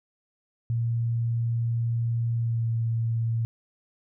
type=tone with pitch glide; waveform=sine; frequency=116.54 to 114.6 Hz; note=A#2 to A#2; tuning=0 to -29 cents; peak=-23 dBFS; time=0.7-3.45 s; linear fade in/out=0 ms; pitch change=-29 cents; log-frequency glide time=2.36-2.69 s; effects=none